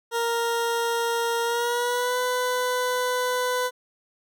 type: tone with pitch glide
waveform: 20% pulse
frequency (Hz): 466.2 to 499.7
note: A#4 to B4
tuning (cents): 0 to +20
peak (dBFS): -18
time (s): 0.11-3.71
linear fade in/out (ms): 50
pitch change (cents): +120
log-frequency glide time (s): 1.43-2.18
effects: none